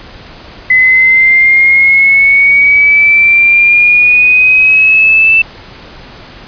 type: exponential sweep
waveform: sine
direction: up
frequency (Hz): 2019 to 2658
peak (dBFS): -3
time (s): 0.7-5.42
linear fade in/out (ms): 5
effects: pink hiss -32 dBFS RMS until 6.47 s + resampled to 11025 Hz